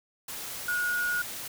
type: tone in noise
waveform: sine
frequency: 1447 Hz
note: F#6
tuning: 39 cents flat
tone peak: -26 dBFS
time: 0.68-1.22 s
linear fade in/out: 5 ms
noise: white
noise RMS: -38 dBFS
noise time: 0.28-1.48 s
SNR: +9 dB
effects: none